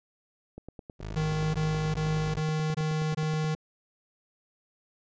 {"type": "click train", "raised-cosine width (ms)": 2, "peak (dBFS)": -28, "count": 29, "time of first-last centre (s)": [0.58, 3.549], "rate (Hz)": 9.43}
{"type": "tone", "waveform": "20% pulse", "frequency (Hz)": 52.9, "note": "G#1", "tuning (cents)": 33, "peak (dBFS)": -30, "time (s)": [0.99, 2.43], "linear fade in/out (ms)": 50}
{"type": "tone bursts", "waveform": "square", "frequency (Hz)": 155.56, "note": "D#3", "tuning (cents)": 0, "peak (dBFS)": -27, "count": 6, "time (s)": [1.16, 3.55], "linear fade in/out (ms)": 10, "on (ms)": 380, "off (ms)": 22}
{"effects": ["resampled to 16000 Hz"]}